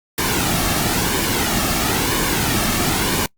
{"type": "noise with flanger", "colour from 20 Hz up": "pink", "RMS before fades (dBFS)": -19, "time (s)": [0.18, 3.26], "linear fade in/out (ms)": 2, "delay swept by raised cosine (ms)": [1.5, 2.06], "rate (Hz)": 1, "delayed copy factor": -0.5, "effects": ["noise-tail reverb RT60 0.1 s tail -26 dB re dry", "Opus 48 kbps"]}